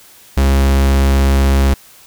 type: tone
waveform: 45% pulse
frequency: 68 Hz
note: C#2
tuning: 33 cents flat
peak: -9 dBFS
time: 0.37-1.74 s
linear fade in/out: 5 ms
effects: white hiss -43 dBFS RMS until 2.06 s